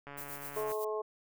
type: click train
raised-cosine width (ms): 0.5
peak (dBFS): -31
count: 93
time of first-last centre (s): 0.07-0.718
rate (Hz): 142
type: noise with tremolo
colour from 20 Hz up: violet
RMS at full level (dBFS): -43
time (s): 0.17-0.85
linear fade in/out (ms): 10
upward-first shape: sine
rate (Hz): 7.8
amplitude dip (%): 65
type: harmonic tone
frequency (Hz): 214.7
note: A3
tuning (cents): -42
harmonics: 2 / 3 / 4 / 5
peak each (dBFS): -34 / -40 / -44 / -41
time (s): 0.56-1.02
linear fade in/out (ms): 10
effects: none